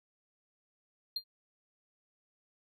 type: tone with exponential decay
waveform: triangle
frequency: 4200 Hz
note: C8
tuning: 6 cents sharp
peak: -28 dBFS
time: 1.16-1.24 s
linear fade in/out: 5 ms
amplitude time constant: 16 ms
effects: none